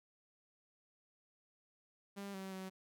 sawtooth tone with pitch steps, 199.3 / 191.4 / 188.9 Hz, G3 / G3 / F#3, +29 / -41 / +36 cents, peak -40 dBFS, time 2.16-2.7 s, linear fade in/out 20 ms, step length 180 ms, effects none

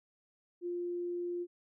sine tone, 350.6 Hz, F4, 7 cents sharp, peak -34 dBFS, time 0.61-1.47 s, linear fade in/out 50 ms, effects none

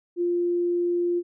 sine tone, 349.2 Hz, F4, in tune, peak -21 dBFS, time 0.16-1.23 s, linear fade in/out 50 ms, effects none

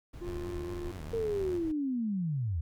brown noise, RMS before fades -44 dBFS, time 0.13-1.72 s, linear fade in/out 10 ms
triangle tone, 350.8 Hz, F4, 8 cents sharp, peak -35 dBFS, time 0.21-0.92 s, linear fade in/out 10 ms
sawtooth tone with vibrato, 84.6 Hz, E2, 45 cents sharp, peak -37 dBFS, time 0.23-1.6 s, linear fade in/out 50 ms, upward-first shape sine, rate 4.6 Hz, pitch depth 230 cents each way
sine linear sweep, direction down, 463.3 to 73 Hz, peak -29 dBFS, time 1.13-2.61 s, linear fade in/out 5 ms
effects none

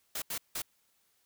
white noise bursts at uneven times, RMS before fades -36 dBFS, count 3, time 0.15-0.22 / 0.3-0.38 / 0.55-0.62 s, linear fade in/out 5 ms, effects white hiss -72 dBFS RMS until 1.25 s

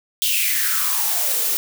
blue noise with high-pass filter sweep, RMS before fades -20 dBFS, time 0.22-1.57 s, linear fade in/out 0 ms, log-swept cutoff 3300 to 350 Hz, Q 5.7, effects none

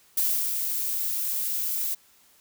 violet noise with ADSR envelope, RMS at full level -23 dBFS, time 0.17-1.95 s, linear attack 6 ms, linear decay 330 ms, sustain -5 dB, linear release 13 ms, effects white hiss -59 dBFS RMS until 2.4 s

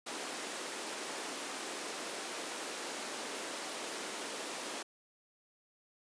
pink high-pass noise, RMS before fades -41 dBFS, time 0.06-4.83 s, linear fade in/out 10 ms, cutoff 280 Hz, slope 24 dB/octave, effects resampled to 22050 Hz

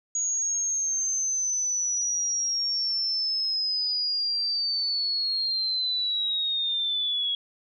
sine linear sweep, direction down, 6720 to 3322 Hz, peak -24 dBFS, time 0.15-7.35 s, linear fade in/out 2 ms, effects none

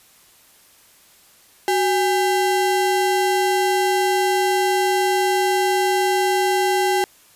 square ring-modulated tone, 595 Hz, D5, 22 cents sharp, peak -14 dBFS, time 1.68-7.04 s, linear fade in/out 0 ms, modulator 222 Hz, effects white hiss -52 dBFS RMS until 7.35 s + resampled to 32000 Hz

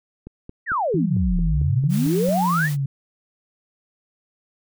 click train, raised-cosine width 3 ms, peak -23 dBFS, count 10, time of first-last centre 0.27-2.288 s, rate 4.46 Hz
sine exponential two-way sweep, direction down then up, 1975.5 to 34.65 to 1975.5 Hz, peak -19 dBFS, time 0.66-2.7 s, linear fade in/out 50 ms, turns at 1.37 s
sine tone with vibrato, 158.1 Hz, D#3, 28 cents sharp, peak -20 dBFS, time 0.94-2.86 s, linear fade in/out 5 ms, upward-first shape sine, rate 0.89 Hz, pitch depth 270 cents each way
white noise, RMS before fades -36 dBFS, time 1.89-2.77 s, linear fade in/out 50 ms
effects none

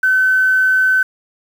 sine tone with quantisation, 1522 Hz, F#6, 48 cents sharp, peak -10 dBFS, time 0.03-1.03 s, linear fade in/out 5 ms, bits 6, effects none

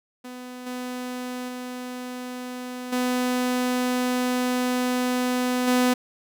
sawtooth tone with level steps, 250 Hz, B3, 21 cents sharp, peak -32 / -26 / -28 / -18 / -14 dBFS, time 0.24-5.94 s, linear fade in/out 10 ms, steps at 0.66 / 1.48 / 2.92 / 5.67 s, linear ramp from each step 10 ms, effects none

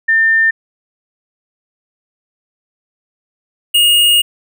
sine / square tone pair in turn, 1800 / 2857 Hz, A6 / F7, +39 / +39 cents, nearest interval minor sixth, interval 800 cents, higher second, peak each -8 dBFS, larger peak neither, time 0.08-0.51 / 3.74-4.22 s, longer second, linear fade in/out 10 ms, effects none

